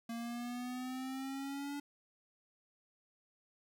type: exponential sweep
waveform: square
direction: up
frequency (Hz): 230.3 to 287.8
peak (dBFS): -40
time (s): 0.09-1.8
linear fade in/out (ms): 5
effects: none